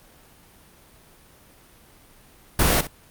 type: noise with echo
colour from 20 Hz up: pink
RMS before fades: -18 dBFS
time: 2.59-2.81 s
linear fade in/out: 5 ms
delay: 62 ms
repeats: 1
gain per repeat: -14 dB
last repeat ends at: 2.872 s
effects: pink hiss -52 dBFS RMS until 3.1 s + Opus 32 kbps